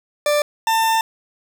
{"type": "tone pair in turn", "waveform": "40% pulse", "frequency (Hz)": [590, 896.5], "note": ["D5", "A5"], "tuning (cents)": [8, 32], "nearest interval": "perfect fifth", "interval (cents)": 724, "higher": "second", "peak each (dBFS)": -14, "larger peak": "neither", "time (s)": [[0.26, 0.42], [0.67, 1.01]], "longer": "second", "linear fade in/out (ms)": 2, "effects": ["9-bit"]}